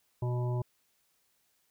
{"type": "harmonic tone", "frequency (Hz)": 123, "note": "B2", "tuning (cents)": -7, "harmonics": [1, 3, 5, 7, 8], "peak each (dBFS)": [-29, -39, -43, -46, -47], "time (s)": [0.22, 0.62], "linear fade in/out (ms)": 5, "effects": ["white hiss -73 dBFS RMS until 1.7 s"]}